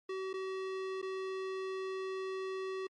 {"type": "tone with dropouts", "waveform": "square", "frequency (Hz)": 380, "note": "F#4", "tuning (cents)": 46, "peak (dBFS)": -37, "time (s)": [0.09, 2.87], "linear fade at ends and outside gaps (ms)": 5, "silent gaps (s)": [[0.331, 0.338], [1.017, 1.026]], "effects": ["low-pass 4000 Hz 12 dB/octave", "MP3 48 kbps"]}